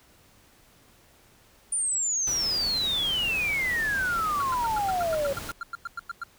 sine exponential sweep, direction down, 9397 to 544 Hz, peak -24 dBFS, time 1.72-5.33 s, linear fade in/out 5 ms
pink noise, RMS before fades -38 dBFS, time 2.27-5.52 s, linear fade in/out 2 ms
triangle tone bursts, 1386 Hz, F6, 14 cents flat, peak -28 dBFS, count 16, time 4.4-6.236 s, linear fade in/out 2 ms, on 21 ms, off 100 ms
effects pink hiss -58 dBFS RMS until 6.38 s

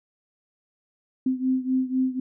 sine beating tone pair, 257.7 / 261.7 Hz, C4 / C4, -26 / 0 cents, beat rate 4 Hz, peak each -23 / -26 dBFS, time 1.26-2.2 s, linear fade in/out 5 ms, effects none

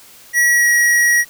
square tone with pitch glide, 1924 to 1907.4 Hz, B6 to A#6, -46 to +39 cents, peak -11 dBFS, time 0.33-1.25 s, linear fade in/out 50 ms, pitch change -15 cents, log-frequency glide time 0.49-0.68 s, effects white hiss -43 dBFS RMS until 1.29 s

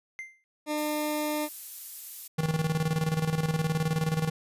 triangle tone with exponential decay, 2087 Hz, C7, 5 cents flat, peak -31 dBFS, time 0.19-0.44 s, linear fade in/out 0 ms, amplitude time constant 53 ms
20% pulse tone, 301.3 Hz, D4, 44 cents sharp, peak -23 dBFS, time 0.66-1.49 s, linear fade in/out 50 ms
violet noise, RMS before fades -38 dBFS, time 0.77-2.28 s, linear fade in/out 10 ms
square tone with tremolo, 159 Hz, D#3, 38 cents sharp, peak -24 dBFS, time 2.38-4.3 s, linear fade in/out 10 ms, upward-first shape square, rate 19 Hz, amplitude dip 65%
effects resampled to 32000 Hz

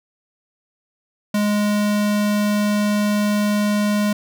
square tone, 207.7 Hz, G#3, in tune, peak -17 dBFS, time 1.34-4.13 s, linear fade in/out 5 ms, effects none

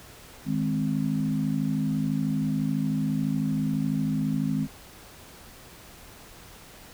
sine chord, Ab major, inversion second, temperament equal, 155.56 / 207.7 / 261.6 Hz, Eb3 / Ab3 / C4, 0 / 0 / 0 cents, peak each -28 dBFS, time 0.45-4.68 s, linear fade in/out 50 ms, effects pink hiss -48 dBFS RMS until 6.93 s

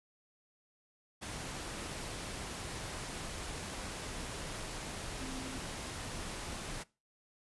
sine tone in noise, 261.6 Hz, C4, in tune, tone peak -44 dBFS, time 5.2-5.59 s, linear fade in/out 20 ms, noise pink, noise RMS -42 dBFS, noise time 1.21-6.84 s, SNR -5 dB, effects noise-tail reverb RT60 0.3 s tail -22 dB re dry + resampled to 24000 Hz

